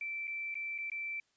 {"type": "tone with dropouts", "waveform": "sine", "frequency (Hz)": 2334, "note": "D7", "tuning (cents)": -11, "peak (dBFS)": -36, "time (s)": [0.01, 1.2], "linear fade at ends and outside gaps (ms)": 2, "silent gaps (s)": [[0.272, 0.277], [0.543, 0.553], [0.78, 0.785], [0.9, 0.917]], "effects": ["white hiss -75 dBFS RMS until 1.36 s", "resampled to 16000 Hz"]}